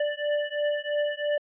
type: beating tone pair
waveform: square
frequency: 587.3 / 590.3 Hz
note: D5 / D5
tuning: 0 / +9 cents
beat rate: 3 Hz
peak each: -29 dBFS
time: 0-1.38 s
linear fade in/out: 5 ms
effects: resampled to 8000 Hz